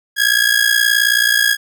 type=ring-modulated tone; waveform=sawtooth; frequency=1655 Hz; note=G#6; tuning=6 cents flat; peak=-5 dBFS; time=0.16-1.57 s; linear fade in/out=50 ms; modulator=29.4 Hz; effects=none